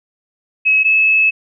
sine tone pair in turn, 2567 / 2595 Hz, E7 / E7, -47 / -28 cents, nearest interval unison, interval 19 cents, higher second, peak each -9 dBFS, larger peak neither, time 0.65-0.84 / 0.84-1.31 s, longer second, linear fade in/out 20 ms, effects none

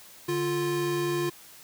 square tone pair together, 146.83 / 349.2 Hz, D3 / F4, 0 / 0 cents, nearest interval octave + minor third, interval 1500 cents, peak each -34 / -27 dBFS, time 0.28-1.3 s, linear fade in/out 10 ms, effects white hiss -50 dBFS RMS until 1.63 s

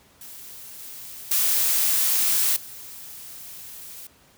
blue noise with level steps, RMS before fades -41 / -39 / -21 / -40 dBFS, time 0.21-4.07 s, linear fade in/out 2 ms, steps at 0.79 / 1.31 / 2.56 s, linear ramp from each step 5 ms, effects pink hiss -56 dBFS RMS until 4.37 s + high-pass 60 Hz 12 dB/octave

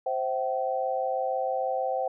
sine chord, C major, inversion none, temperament equal with one note detuned, 523.3 / 659.3 / 765.6 Hz, C5 / E5 / G5, 0 / 0 / -41 cents, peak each -29 / -33 / -29 dBFS, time 0.06-2.08 s, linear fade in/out 5 ms, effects none

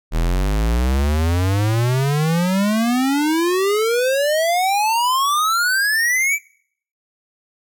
square exponential sweep, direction up, 38.89 to 2349 Hz, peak -16 dBFS, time 0.11-6.39 s, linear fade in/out 50 ms, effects noise-tail reverb RT60 0.6 s tail -23 dB re dry

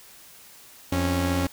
sawtooth tone pair together, 86.59 / 274.9 Hz, F2 / C#4, -14 / -14 cents, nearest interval octave + minor sixth, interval 2000 cents, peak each -21 dBFS, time 0.92-1.47 s, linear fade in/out 5 ms, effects white hiss -49 dBFS RMS until 1.52 s

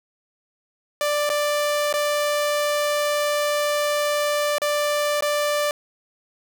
sawtooth tone with dropouts, 589 Hz, D5, 5 cents sharp, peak -16 dBFS, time 1.01-5.71 s, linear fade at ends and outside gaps 1 ms, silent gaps 1.293-1.3 / 1.927-1.939 / 4.583-4.618 / 5.208-5.223 s, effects none

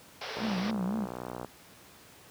pink band-pass noise, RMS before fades -39 dBFS, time 0.21-0.71 s, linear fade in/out 5 ms, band 410 to 5700 Hz, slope 96 dB/octave
click train, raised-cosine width 1 ms, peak -23 dBFS, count 67, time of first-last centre 0.37-1.447 s, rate 61.3 Hz
sine tone with vibrato, 201.2 Hz, G3, 45 cents sharp, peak -29 dBFS, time 0.39-1.08 s, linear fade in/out 50 ms, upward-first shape triangle, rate 3.9 Hz, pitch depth 210 cents each way
effects pink hiss -54 dBFS RMS until 2.3 s + high-pass 100 Hz 12 dB/octave

